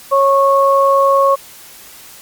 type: tone pair together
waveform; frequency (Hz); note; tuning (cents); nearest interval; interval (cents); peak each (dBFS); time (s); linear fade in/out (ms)
sine; 550 / 1100; C#5 / C#6; -14 / -14; octave; 1200; -11; 0.11-1.36; 20
effects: white hiss -38 dBFS RMS until 2.21 s + Opus 48 kbps